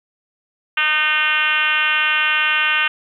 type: tone with frequency modulation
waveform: sine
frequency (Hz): 2141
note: C7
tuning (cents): +39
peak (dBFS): -14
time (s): 0.77-2.88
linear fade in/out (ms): 5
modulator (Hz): 305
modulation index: 3
effects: 9-bit